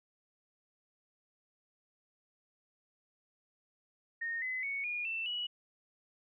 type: tone with pitch steps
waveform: sine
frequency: 1846 / 2025 / 2221 / 2436 / 2672 / 2930 Hz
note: A#6 / B6 / C#7 / D#7 / E7 / F#7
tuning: -17 / +43 / +3 / -37 / +23 / -18 cents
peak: -34 dBFS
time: 4.21-5.47 s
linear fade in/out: 10 ms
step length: 210 ms
effects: none